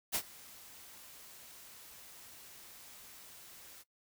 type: noise with ADSR envelope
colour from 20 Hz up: white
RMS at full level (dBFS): -32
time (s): 0.12-3.84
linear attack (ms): 31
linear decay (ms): 68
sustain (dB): -22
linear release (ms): 33
effects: noise-tail reverb RT60 0.1 s tail -18 dB re dry